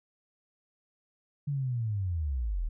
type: linear sweep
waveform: sine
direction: down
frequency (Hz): 146.83 to 35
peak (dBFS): -28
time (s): 1.47-2.69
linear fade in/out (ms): 10
effects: none